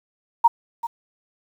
sine tone with echo, 932 Hz, A#5, 1 cent flat, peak -9 dBFS, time 0.44-0.48 s, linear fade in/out 10 ms, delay 390 ms, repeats 1, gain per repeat -14 dB, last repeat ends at 0.87 s, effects 8-bit

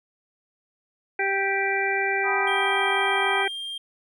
harmonic tone, 392 Hz, G4, in tune, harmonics 1 / 2 / 4 / 5 / 6, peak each -28 / -28 / -28 / -28 / -28 dBFS, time 1.19-3.48 s, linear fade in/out 5 ms
sine chord, G# minor seventh, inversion third, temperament equal, 740 / 830.6 / 987.8 / 1244.5 Hz, F#5 / G#5 / B5 / D#6, 0 / 0 / 0 / 0 cents, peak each -34 / -34 / -31 / -29 dBFS, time 2.23-3.46 s, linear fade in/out 50 ms
triangle tone, 3197 Hz, G7, 33 cents sharp, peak -29 dBFS, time 2.47-3.78 s, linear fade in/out 5 ms
effects none

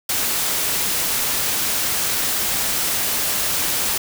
white noise, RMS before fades -21 dBFS, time 0.09-3.98 s, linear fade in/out 5 ms, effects none

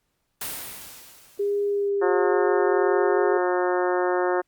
white noise with exponential decay, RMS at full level -29 dBFS, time 0.41-1.89 s, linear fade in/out 5 ms, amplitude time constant 320 ms
sine tone with vibrato, 403.6 Hz, G#4, 49 cents flat, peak -21 dBFS, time 1.39-3.38 s, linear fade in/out 10 ms, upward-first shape sine, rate 1.2 Hz, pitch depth 13 cents each way
harmonic tone, 180 Hz, F#3, 47 cents flat, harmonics 2 / 3 / 4 / 5 / 6 / 7 / 8 / 9 / 10, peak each -23 / -27 / -29 / -31 / -33 / -34 / -35 / -36 / -37 dBFS, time 2.01-4.42 s, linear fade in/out 20 ms
effects pink hiss -74 dBFS RMS until 4.47 s + Opus 48 kbps

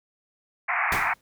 white band-pass noise, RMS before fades -25 dBFS, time 0.68-1.14 s, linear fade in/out 10 ms, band 690 to 2400 Hz, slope 96 dB/octave
pink noise with exponential decay, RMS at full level -27 dBFS, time 0.92-1.21 s, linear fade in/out 1 ms, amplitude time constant 63 ms
effects none

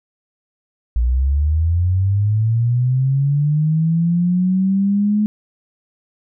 sine linear sweep, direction up, 57 to 212.8 Hz, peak -13 dBFS, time 0.96-5.26 s, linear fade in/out 0 ms, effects none

